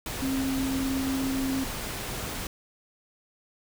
sine tone in noise, 267 Hz, C4, 35 cents sharp, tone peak -26 dBFS, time 0.22-1.64 s, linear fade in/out 2 ms, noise pink, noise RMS -34 dBFS, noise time 0.06-2.47 s, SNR +5 dB, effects none

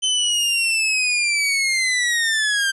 sawtooth linear sweep, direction down, 3066 to 1568 Hz, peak -14 dBFS, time 0.02-2.72 s, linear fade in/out 20 ms, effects resampled to 24000 Hz

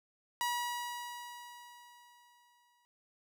sawtooth tone with exponential decay, 965 Hz, B5, 40 cents flat, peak -27 dBFS, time 0.41-2.85 s, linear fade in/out 0 ms, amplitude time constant 530 ms, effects none

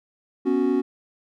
triangle chord, B suspended second, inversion none, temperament equal, 246.9 / 277.2 / 370 Hz, B3 / C#4 / F#4, 0 / 0 / 0 cents, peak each -23 / -20 / -21 dBFS, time 0.45-0.82 s, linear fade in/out 20 ms, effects none

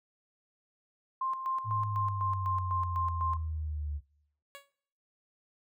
sine tone with tremolo, 1053 Hz, C6, 11 cents sharp, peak -29 dBFS, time 1.21-3.37 s, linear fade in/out 5 ms, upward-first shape square, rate 4 Hz, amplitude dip 60%
sine exponential sweep, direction down, 109 to 72.3 Hz, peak -32 dBFS, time 1.64-4.01 s, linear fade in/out 50 ms
10% pulse tone with exponential decay, 560 Hz, C#5, 18 cents sharp, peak -34 dBFS, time 4.55-4.72 s, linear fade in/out 0 ms, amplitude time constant 35 ms
effects noise-tail reverb RT60 0.7 s tail -21 dB re dry

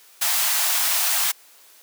white high-pass noise, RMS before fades -21 dBFS, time 0.21-1.32 s, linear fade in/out 10 ms, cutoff 630 Hz, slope 96 dB/octave, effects white hiss -51 dBFS RMS until 1.82 s + high-pass 400 Hz 12 dB/octave

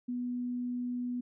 sine tone, 245.8 Hz, B3, 8 cents flat, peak -32 dBFS, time 0.08-1.21 s, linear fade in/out 10 ms, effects none

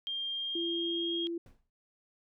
sine tone with pitch glide, 3200 to 3256 Hz, G7 to G#7, +35 to -35 cents, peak -33 dBFS, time 0.07-1.27 s, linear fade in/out 0 ms, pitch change +30 cents, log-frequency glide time 0.29-1.14 s
sine tone, 338.5 Hz, E4, 46 cents sharp, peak -33 dBFS, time 0.55-1.38 s, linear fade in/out 5 ms
brown noise with exponential decay, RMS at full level -47 dBFS, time 1.46-1.7 s, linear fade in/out 2 ms, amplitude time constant 51 ms
effects none

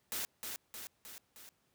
white noise with echo, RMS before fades -38 dBFS, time 0.12-0.25 s, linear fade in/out 0 ms, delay 310 ms, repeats 4, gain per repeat -4 dB, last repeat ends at 1.49 s, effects pink hiss -75 dBFS RMS until 1.74 s + high-pass 80 Hz 12 dB/octave

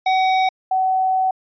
square / sine tone pair in turn, 754 / 754 Hz, F#5 / F#5, +32 / +32 cents, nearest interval unison, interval 0 cents, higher neither, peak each -15 dBFS, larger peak neither, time 0.06-0.49 / 0.71-1.31 s, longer second, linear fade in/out 5 ms, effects resampled to 11025 Hz

